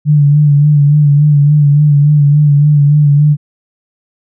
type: tone with vibrato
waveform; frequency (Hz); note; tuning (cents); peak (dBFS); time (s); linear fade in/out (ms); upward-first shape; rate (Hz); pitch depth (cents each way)
sine; 146.5; D3; -4; -4; 0.05-3.37; 50; sine; 3.5; 44
effects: none